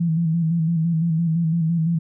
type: tone with vibrato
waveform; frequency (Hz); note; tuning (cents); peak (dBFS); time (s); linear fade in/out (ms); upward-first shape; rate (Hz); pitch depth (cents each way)
sine; 164.81; E3; 0; -17; 0-1.99; 10; square; 5.9; 50
effects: none